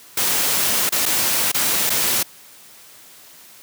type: noise with dropouts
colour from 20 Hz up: white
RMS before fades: -19 dBFS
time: 0.17-2.23 s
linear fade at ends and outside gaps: 5 ms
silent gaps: 0.893-0.922 / 1.056-1.06 / 1.518-1.543 / 1.896-1.901 s
effects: white hiss -45 dBFS RMS until 3.62 s + high-pass 100 Hz 12 dB/octave